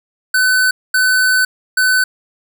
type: tone bursts at uneven times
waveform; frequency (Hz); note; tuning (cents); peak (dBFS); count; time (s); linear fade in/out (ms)
square; 1510; F#6; +35; -11; 3; 0.34-0.71 / 0.94-1.45 / 1.77-2.04; 5
effects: none